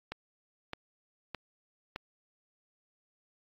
click train, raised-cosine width 0.3 ms, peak -21 dBFS, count 4, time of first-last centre 0.12-1.96 s, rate 1.63 Hz, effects AAC 48 kbps

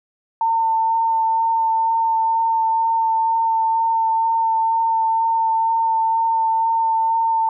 sine tone with vibrato, 902 Hz, A5, 43 cents sharp, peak -15 dBFS, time 0.41-7.49 s, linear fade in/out 2 ms, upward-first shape sine, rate 2.1 Hz, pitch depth 12 cents each way, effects none

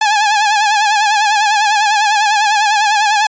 sawtooth tone with vibrato, 842 Hz, G#5, 24 cents sharp, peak -6 dBFS, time 0.01-3.27 s, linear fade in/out 5 ms, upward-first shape sine, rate 10 Hz, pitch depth 73 cents each way, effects resampled to 16000 Hz

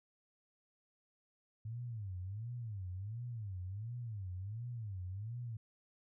sine tone with vibrato, 105.1 Hz, G#2, 21 cents sharp, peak -40 dBFS, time 1.65-5.57 s, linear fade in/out 5 ms, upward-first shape sine, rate 1.4 Hz, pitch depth 260 cents each way, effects none

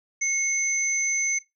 sine tone pair together, 2173 / 6146 Hz, C#7 / G8, -35 / -35 cents, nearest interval octave + tritone, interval 1800 cents, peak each -26 / -24 dBFS, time 0.21-1.39 s, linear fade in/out 10 ms, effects noise-tail reverb RT60 0.2 s tail -19 dB re dry

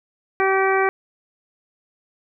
harmonic tone, 385 Hz, G4, 31 cents flat, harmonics 1 / 2 / 3 / 4 / 5 / 6, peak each -19 / -22 / -24 / -25 / -26 / -27 dBFS, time 0.4-0.89 s, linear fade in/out 0 ms, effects none

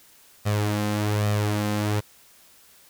sawtooth tone with flanger, 104.7 Hz, G#2, 15 cents sharp, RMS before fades -24 dBFS, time 0.45-2.01 s, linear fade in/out 20 ms, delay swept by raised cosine 1.6 to 3.9 ms, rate 1.2 Hz, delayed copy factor +0.55, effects white hiss -54 dBFS RMS until 2.89 s

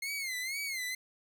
sawtooth tone with vibrato, 2128 Hz, C7, 29 cents sharp, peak -31 dBFS, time 0.02-0.95 s, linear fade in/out 5 ms, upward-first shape sine, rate 2.1 Hz, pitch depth 120 cents each way, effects none

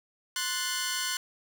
10% pulse chord, F# diminished, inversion second, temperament equal, 1046.5 / 1480 / 1760 Hz, C6 / F#6 / A6, 0 / 0 / 0 cents, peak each -26 / -23 / -28 dBFS, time 0.36-1.17 s, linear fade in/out 2 ms, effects none

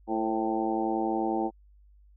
harmonic tone with a mistuned harmonic, 111.2 Hz, A2, 19 cents sharp, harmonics 2 / 3 / 4 / 5 / 6 / 7 / 8, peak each -34 / -29 / -37 / -37 / -39 / -31 / -37 dBFS, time 0.07-1.51 s, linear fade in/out 50 ms, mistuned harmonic 5, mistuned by -53 cents, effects added 50 Hz sine -54 dBFS peak until 2.16 s

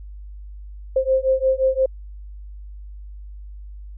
sine beating tone pair, 523.3 / 529 Hz, C5 / C5, 0 / +19 cents, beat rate 5.7 Hz, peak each -19 dBFS, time 0.96-1.86 s, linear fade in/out 5 ms, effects added 50 Hz sine -34 dBFS peak until 3.97 s

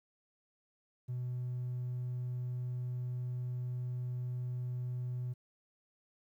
triangle tone, 124.3 Hz, B2, 12 cents sharp, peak -32 dBFS, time 1.08-5.34 s, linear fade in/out 20 ms, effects tanh soft clip ceiling -31 dBFS + 12-bit

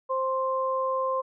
sine tone pair together, 525 / 1050 Hz, C5 / C6, +6 / +6 cents, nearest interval octave, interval 1200 cents, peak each -27 dBFS, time 0.09-1.22 s, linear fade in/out 20 ms, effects none

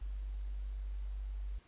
sine tone, 49 Hz, G1, in tune, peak -37 dBFS, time 0.01-1.59 s, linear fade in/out 10 ms, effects pink hiss -65 dBFS RMS until 1.67 s + resampled to 8000 Hz

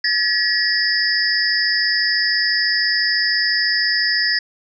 sine tone cluster, 1720 / 1910 / 4774 / 5180 Hz, A6 / A#6 / D8 / E8, -40 / +42 / +28 / -31 cents, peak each -21 dBFS, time 0.04-4.39 s, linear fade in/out 5 ms, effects none

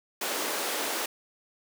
pink high-pass noise, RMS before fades -31 dBFS, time 0.21-1.06 s, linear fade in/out 5 ms, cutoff 320 Hz, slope 24 dB/octave, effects none

